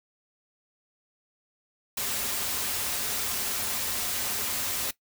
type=noise with comb filter; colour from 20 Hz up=white; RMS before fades=-30 dBFS; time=1.97-4.91 s; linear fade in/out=5 ms; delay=6.2 ms; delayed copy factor=-0.5; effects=noise-tail reverb RT60 0.1 s tail -18 dB re dry